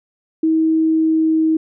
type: tone with pitch glide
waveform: sine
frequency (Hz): 319.8 to 318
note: D#4 to D#4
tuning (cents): +48 to +38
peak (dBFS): -12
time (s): 0.43-1.57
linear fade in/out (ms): 5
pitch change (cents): -10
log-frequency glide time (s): 0.76-1.45
effects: none